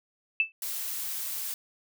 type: tone with exponential decay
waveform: sine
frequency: 2637 Hz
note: E7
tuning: in tune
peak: -17 dBFS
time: 0.4-0.52 s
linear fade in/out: 1 ms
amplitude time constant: 24 ms
type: noise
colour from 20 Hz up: blue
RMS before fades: -34 dBFS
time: 0.62-1.54 s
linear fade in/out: 2 ms
effects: none